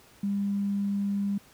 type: tone with tanh clipping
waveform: triangle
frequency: 200.5 Hz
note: G3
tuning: 39 cents sharp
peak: -25 dBFS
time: 0.23-1.38 s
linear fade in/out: 5 ms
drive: 3 dB
effects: pink hiss -56 dBFS RMS until 1.53 s + high-pass 60 Hz 12 dB/octave